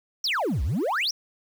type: exponential two-way sweep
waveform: sine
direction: down then up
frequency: 5920 to 56.9 to 5920 Hz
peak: -20 dBFS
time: 0.24-1.11 s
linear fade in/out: 5 ms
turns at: 0.63 s
effects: tanh soft clip ceiling -22 dBFS + 8-bit